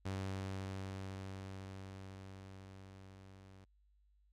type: tone with level ramp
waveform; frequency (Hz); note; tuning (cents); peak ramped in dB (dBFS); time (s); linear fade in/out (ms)
sawtooth; 96; G2; -36; -34 to -53; 0.05-3.65; 10
effects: added 50 Hz sine -68 dBFS peak until 4.32 s + low-pass 8000 Hz 12 dB/octave